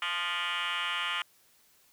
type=tone with frequency modulation; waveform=sine; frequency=2119 Hz; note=C7; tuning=21 cents sharp; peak=-27 dBFS; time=0.02-1.22 s; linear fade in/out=2 ms; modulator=179 Hz; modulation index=6.1; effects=tanh soft clip ceiling -28 dBFS + white hiss -64 dBFS RMS until 1.92 s